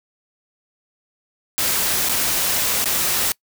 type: noise with dropouts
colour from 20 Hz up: white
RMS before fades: -20 dBFS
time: 1.58-3.32 s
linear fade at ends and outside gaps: 0 ms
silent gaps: 2.088-2.095 / 2.843-2.857 s
effects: noise-tail reverb RT60 0.1 s tail -25 dB re dry